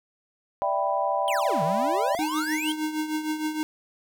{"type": "chord", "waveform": "sine", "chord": "E minor seventh", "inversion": "third", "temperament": "equal", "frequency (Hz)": [587.3, 659.3, 784, 987.8], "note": ["D5", "E5", "G5", "B5"], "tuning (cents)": [0, 0, 0, 0], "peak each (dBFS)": [-28, -29, -27, -28], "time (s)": [0.62, 2.15], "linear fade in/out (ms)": 0}
{"type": "exponential two-way sweep", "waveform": "square", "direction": "down then up", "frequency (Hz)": [3295, 146.83, 3295], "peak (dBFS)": -29, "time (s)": [1.28, 2.72], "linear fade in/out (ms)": 0, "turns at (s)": 1.63}
{"type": "tone with tremolo", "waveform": "square", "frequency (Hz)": 308.9, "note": "D#4", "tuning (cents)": -12, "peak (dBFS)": -24, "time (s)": [2.19, 3.63], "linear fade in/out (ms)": 0, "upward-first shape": "triangle", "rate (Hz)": 6.5, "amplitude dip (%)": 70}
{"effects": []}